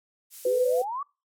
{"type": "noise", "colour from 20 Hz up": "violet", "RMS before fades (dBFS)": -38, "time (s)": [0.3, 0.85], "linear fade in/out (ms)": 50}
{"type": "tone", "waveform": "sine", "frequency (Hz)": 501, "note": "B4", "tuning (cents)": 25, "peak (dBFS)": -21, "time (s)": [0.45, 0.82], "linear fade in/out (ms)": 5}
{"type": "exponential sweep", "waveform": "sine", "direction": "up", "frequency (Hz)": [359.3, 1174.7], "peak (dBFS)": -29, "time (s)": [0.46, 1.03], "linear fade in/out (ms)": 5}
{"effects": ["noise-tail reverb RT60 0.3 s tail -26 dB re dry", "low-pass 12000 Hz 12 dB/octave"]}